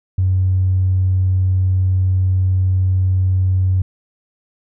triangle tone with tanh clipping, 93.2 Hz, F#2, 13 cents sharp, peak -12 dBFS, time 0.18-3.82 s, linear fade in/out 5 ms, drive 4 dB, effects none

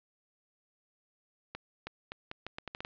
accelerating click train, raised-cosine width 0.3 ms, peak -23 dBFS, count 10, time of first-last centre 1.55-2.849 s, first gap 320 ms, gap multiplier 0.78, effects resampled to 11025 Hz + 9-bit

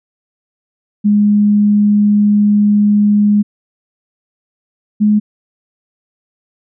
sine tone pair in turn, 207.1 / 210.2 Hz, G#3 / G#3, -5 / +21 cents, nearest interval unison, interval 26 cents, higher second, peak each -7 dBFS, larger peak neither, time 1.04-3.43 / 5-5.2 s, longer first, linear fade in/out 20 ms, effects none

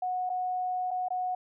sine tone with dropouts, 733 Hz, F#5, 16 cents flat, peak -28 dBFS, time 0.02-1.35 s, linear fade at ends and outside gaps 5 ms, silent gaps 0.294-0.299 / 0.908-0.912 / 1.085-1.104 s, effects none

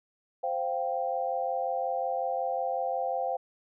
sine chord, C suspended fourth, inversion none, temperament equal, 523.3 / 698.5 / 784 Hz, C5 / F5 / G5, 0 / 0 / 0 cents, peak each -32 dBFS, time 0.43-3.37 s, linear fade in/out 10 ms, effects none

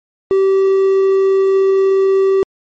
triangle tone, 386.6 Hz, G4, 24 cents flat, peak -7 dBFS, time 0.31-2.43 s, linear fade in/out 0 ms, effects MP3 32 kbps

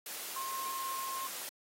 sine tone in noise, 1066 Hz, C6, 32 cents sharp, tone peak -37 dBFS, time 0.36-1.27 s, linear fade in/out 2 ms, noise white, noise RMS -42 dBFS, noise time 0.06-1.49 s, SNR +2 dB, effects high-pass 300 Hz 12 dB/octave + AAC 48 kbps

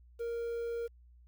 triangle tone with quantisation, 467.7 Hz, A#4, 6 cents sharp, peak -32 dBFS, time 0.19-0.88 s, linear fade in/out 20 ms, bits 10, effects added 60 Hz sine -56 dBFS peak until 1.27 s

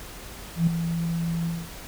sine tone with ADSR envelope, 167.4 Hz, E3, 27 cents sharp, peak -15 dBFS, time 0.56-1.7 s, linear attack 110 ms, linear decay 7 ms, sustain -9 dB, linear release 230 ms, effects added 50 Hz sine -45 dBFS peak until 1.87 s + pink hiss -41 dBFS RMS until 1.87 s

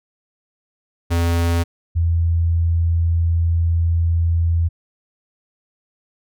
square / sine tone pair in turn, 84.9 / 83.78 Hz, F2 / E2, -48 / +29 cents, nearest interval unison, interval 23 cents, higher first, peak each -16 / -14 dBFS, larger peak second, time 1.1-1.64 / 1.95-4.69 s, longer second, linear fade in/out 20 ms, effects none

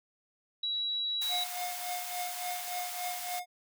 sine tone, 3898 Hz, B7, 23 cents flat, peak -30 dBFS, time 0.63-1.44 s, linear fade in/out 5 ms
white high-pass noise, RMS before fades -40 dBFS, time 1.21-3.4 s, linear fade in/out 10 ms, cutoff 650 Hz, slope 96 dB/octave
square tone with tremolo, 717 Hz, F5, 45 cents sharp, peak -34 dBFS, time 1.28-3.46 s, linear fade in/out 50 ms, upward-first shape triangle, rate 3.5 Hz, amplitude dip 80%
effects none

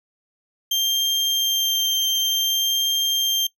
35% pulse tone with vibrato, 3170 Hz, G7, 19 cents sharp, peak -16 dBFS, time 0.71-3.47 s, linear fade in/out 5 ms, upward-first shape sine, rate 0.55 Hz, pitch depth 9 cents each way, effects noise-tail reverb RT60 0.1 s tail -21 dB re dry

